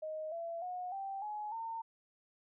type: tone with pitch steps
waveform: sine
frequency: 624 / 672.7 / 725.1 / 781.7 / 842.6 / 908.3 Hz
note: D#5 / E5 / F#5 / G5 / G#5 / A#5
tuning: +5 / +35 / -35 / -5 / +25 / -45 cents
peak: -38 dBFS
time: 0.02-1.82 s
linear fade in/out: 10 ms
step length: 300 ms
effects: none